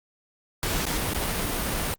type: noise with dropouts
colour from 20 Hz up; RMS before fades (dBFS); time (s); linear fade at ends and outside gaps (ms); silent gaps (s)
pink; -27; 0.63-1.94; 0; 0.853-0.866 / 1.135-1.147
effects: Opus 48 kbps